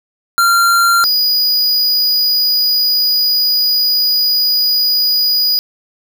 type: tone pair in turn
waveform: square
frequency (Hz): 1381 / 4921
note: F6 / D#8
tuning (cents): -20 / -20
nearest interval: octave + minor seventh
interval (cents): 2200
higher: second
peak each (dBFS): -9 / -11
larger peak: first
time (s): 0.38-1.04 / 1.04-5.59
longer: second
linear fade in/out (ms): 0
effects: 7-bit